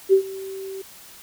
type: tone with ADSR envelope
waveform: sine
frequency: 385.6 Hz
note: G4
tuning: 28 cents flat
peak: -9 dBFS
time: 0.09-0.82 s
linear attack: 39 ms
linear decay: 91 ms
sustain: -21 dB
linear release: 7 ms
effects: white hiss -45 dBFS RMS until 1.22 s